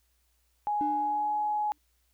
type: tone with pitch glide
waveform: sine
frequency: 833 to 841.2 Hz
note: G#5 to G#5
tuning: +5 to +22 cents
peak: -26 dBFS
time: 0.67-1.72 s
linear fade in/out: 0 ms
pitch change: +17 cents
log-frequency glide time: 0.9-1.3 s
type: tone with exponential decay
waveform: triangle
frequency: 298.7 Hz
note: D4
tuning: 29 cents sharp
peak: -28 dBFS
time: 0.81-1.78 s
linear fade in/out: 0 ms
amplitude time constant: 210 ms
effects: added 60 Hz sine -70 dBFS peak until 2.13 s + white hiss -73 dBFS RMS until 2.13 s